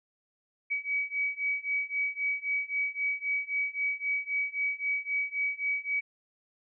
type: beating tone pair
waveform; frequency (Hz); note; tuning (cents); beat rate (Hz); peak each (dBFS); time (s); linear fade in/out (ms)
sine; 2270 / 2273.8; C#7 / C#7; +41 / +43; 3.8; -32 / -31; 0.7-6.01; 20
effects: none